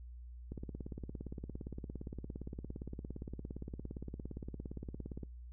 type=click train; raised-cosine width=3 ms; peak=-30 dBFS; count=83; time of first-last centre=0.52-5.233 s; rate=17.4 Hz; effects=noise-tail reverb RT60 0.2 s tail -24 dB re dry + added 60 Hz sine -47 dBFS peak until 5.52 s